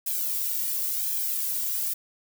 violet noise with flanger, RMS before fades -28 dBFS, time 0.06-1.94 s, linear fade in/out 10 ms, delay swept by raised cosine 1.2 to 2.14 ms, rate 0.95 Hz, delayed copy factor +0.95, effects none

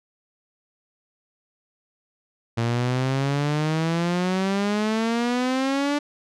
sawtooth exponential sweep, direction up, 114.6 to 293.7 Hz, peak -17 dBFS, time 2.57-5.99 s, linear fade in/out 10 ms, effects low-pass 6000 Hz 12 dB/octave

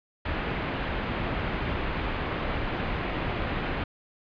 pink low-pass noise, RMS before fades -30 dBFS, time 0.25-3.84 s, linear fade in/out 5 ms, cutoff 2900 Hz, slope 24 dB/octave, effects resampled to 11025 Hz

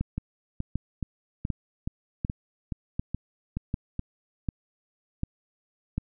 two click trains, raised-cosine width 5 ms, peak -17 / -15 dBFS, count 10 / 9, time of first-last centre 0.18-3.994 / 0.01-5.98 s, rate 2.36 / 1.34 Hz, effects none

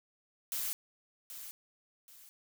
blue noise with echo, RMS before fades -36 dBFS, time 0.52-0.73 s, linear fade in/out 0 ms, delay 780 ms, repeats 2, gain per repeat -10 dB, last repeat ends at 2.29 s, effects none

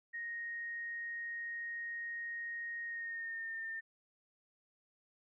sine tone with pitch glide, 1867 to 1807.6 Hz, A#6 to A6, +2 to +46 cents, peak -39 dBFS, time 0.13-3.81 s, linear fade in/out 20 ms, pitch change -56 cents, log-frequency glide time 2.85-3.63 s, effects none

